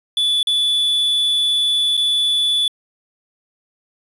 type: tone with dropouts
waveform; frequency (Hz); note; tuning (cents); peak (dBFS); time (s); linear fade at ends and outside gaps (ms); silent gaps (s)
triangle; 3458; A7; -31; -13; 0.17-2.68; 2; 0.43-0.471 / 1.969-1.975
effects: resampled to 32000 Hz + 7-bit